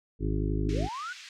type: harmonic tone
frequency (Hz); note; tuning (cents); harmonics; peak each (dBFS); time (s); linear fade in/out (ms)
51.91; G#1; 0; 1 / 2 / 3 / 5 / 6 / 7 / 8; -29 / -33 / -34 / -36 / -36 / -38 / -39; 0.19-0.89; 50
type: linear sweep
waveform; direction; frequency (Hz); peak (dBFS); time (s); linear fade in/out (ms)
sine; up; 217.1 to 1520; -34; 0.66-1.13; 5
type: band-pass noise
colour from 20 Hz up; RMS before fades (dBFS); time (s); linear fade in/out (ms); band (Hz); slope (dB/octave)
pink; -47; 0.69-1.29; 2; 1800 to 6300; 24
effects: none